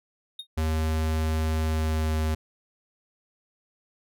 triangle tone with exponential decay, 3705 Hz, A#7, 11 cents flat, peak -29 dBFS, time 0.39-0.47 s, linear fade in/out 5 ms, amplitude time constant 17 ms
square tone with pitch glide, 79 to 78.36 Hz, D#2 to D#2, +27 to +13 cents, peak -24 dBFS, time 0.57-2.35 s, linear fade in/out 10 ms, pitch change -14 cents, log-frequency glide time 1.63-2.18 s
effects none

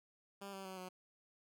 10% pulse tone with pitch steps, 198.3 / 193.32 / 188.47 / 183.74 Hz, G3 / G3 / F#3 / F#3, +20 / -24 / +32 / -12 cents, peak -38 dBFS, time 0.41-0.89 s, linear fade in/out 10 ms, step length 120 ms, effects none

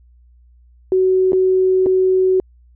sine tone with dropouts, 374.2 Hz, F#4, 20 cents sharp, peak -11 dBFS, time 0.92-2.4 s, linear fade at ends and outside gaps 1 ms, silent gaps 1.321-1.331 / 1.861-1.866 s, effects added 60 Hz sine -46 dBFS peak until 2.75 s

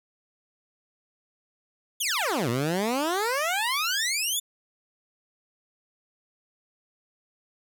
15% pulse exponential two-way sweep, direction down then up, 3590 to 113.2 to 3590 Hz, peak -18 dBFS, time 2-4.4 s, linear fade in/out 10 ms, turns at 2.49 s, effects none

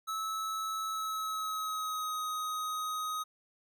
square tone with pitch glide, 1300 to 1255.7 Hz, E6 to D#6, -24 to +15 cents, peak -34 dBFS, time 0.07-3.24 s, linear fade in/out 20 ms, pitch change -61 cents, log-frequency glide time 0.91-2.21 s, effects none

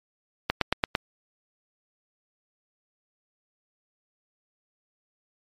click train, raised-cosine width 0.3 ms, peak -5 dBFS, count 5, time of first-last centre 0.5-0.951 s, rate 8.86 Hz, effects MP3 64 kbps

